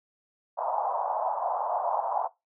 pink band-pass noise, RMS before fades -29 dBFS, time 0.57-2.28 s, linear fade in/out 20 ms, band 650 to 1000 Hz, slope 48 dB/octave, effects noise-tail reverb RT60 0.2 s tail -19 dB re dry

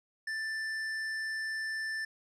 sine tone with tanh clipping, 1768 Hz, A6, 8 cents sharp, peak -35 dBFS, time 0.27-2.05 s, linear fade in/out 5 ms, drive 12 dB, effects low-pass 10000 Hz 12 dB/octave

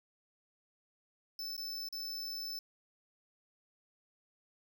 square tone with dropouts, 5274 Hz, E8, in tune, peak -39 dBFS, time 1.39-2.59 s, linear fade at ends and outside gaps 2 ms, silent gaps 1.566-1.578 / 1.887-1.926 s, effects none

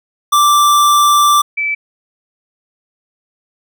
square / sine tone pair in turn, 1174 / 2313 Hz, D6 / D7, -1 / -27 cents, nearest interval octave, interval 1174 cents, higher second, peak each -8 / -14 dBFS, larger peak first, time 0.32-1.42 / 1.57-1.75 s, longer first, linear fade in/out 10 ms, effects none

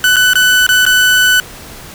30% pulse tone with dropouts, 1496 Hz, F#6, 19 cents sharp, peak -4 dBFS, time 0.04-1.4 s, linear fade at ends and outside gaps 1 ms, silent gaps 0.16-0.166 / 0.334-0.355 / 0.666-0.69 / 0.853-0.864 s, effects pink hiss -32 dBFS RMS until 1.94 s

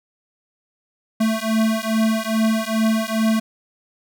square beating tone pair, 220 / 222.4 Hz, A3 / A3, 0 / +19 cents, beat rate 2.4 Hz, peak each -21 dBFS, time 1.2-3.4 s, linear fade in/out 10 ms, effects none

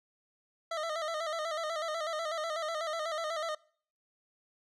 25% pulse tone with vibrato, 639 Hz, D#5, 46 cents sharp, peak -29 dBFS, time 0.71-3.55 s, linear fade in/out 5 ms, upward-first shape square, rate 8.1 Hz, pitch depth 69 cents each way, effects noise-tail reverb RT60 0.5 s tail -23 dB re dry + low-pass 6000 Hz 12 dB/octave

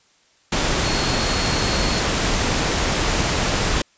sine tone in noise, 4315 Hz, C#8, 47 cents flat, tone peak -28 dBFS, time 0.84-2 s, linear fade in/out 5 ms, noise pink, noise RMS -20 dBFS, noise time 0.52-3.82 s, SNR -11 dB, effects white hiss -58 dBFS RMS until 3.97 s + resampled to 16000 Hz

